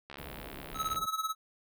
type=click train; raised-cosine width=0.3 ms; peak=-28 dBFS; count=61; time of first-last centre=0.1-0.96 s; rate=69.8 Hz
type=band-stop noise; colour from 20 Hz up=pink; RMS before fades=-46 dBFS; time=0.18-1.06 s; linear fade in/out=5 ms; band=790 to 12000 Hz; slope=24 dB/octave
type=tone with tremolo; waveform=square; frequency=1292 Hz; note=E6; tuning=35 cents flat; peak=-29 dBFS; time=0.74-1.35 s; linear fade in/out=50 ms; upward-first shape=sine; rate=18 Hz; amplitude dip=80%
effects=none